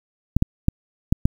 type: clicks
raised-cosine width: 5 ms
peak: -3 dBFS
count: 5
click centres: 0.366 / 0.424 / 0.684 / 1.125 / 1.255 s
effects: 7-bit